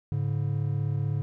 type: tone pair together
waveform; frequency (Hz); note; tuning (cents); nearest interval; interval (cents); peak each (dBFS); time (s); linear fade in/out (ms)
triangle; 106.58 / 142.6; G#2 / C#3; +45 / +49; perfect fourth; 504; -26; 0.12-1.22; 0
effects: none